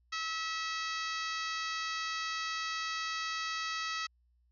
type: harmonic tone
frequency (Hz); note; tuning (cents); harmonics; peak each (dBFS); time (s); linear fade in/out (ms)
648; E5; -30; 2 / 3 / 4 / 5 / 6 / 7 / 8 / 9 / 10; -38 / -40 / -43 / -46 / -44 / -44 / -47 / -51 / -52; 0.12-4.07; 10
effects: added 60 Hz sine -67 dBFS peak until 4.51 s